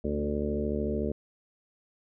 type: harmonic tone with a mistuned harmonic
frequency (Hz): 73.5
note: D2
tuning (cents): +2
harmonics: 1 / 2 / 3 / 4 / 5 / 6 / 7 / 8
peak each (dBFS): -34 / -40 / -32 / -39 / -35 / -34 / -42 / -38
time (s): 0.04-1.12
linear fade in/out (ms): 5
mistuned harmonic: 4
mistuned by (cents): -17
effects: none